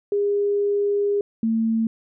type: tone pair in turn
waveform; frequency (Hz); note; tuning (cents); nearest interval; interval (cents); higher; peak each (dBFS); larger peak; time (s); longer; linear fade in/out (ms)
sine; 406.7 / 224.9; G#4 / A3; -36 / +38; minor seventh; 1026; first; -18; neither; 0.12-1.21 / 1.43-1.87; first; 2
effects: none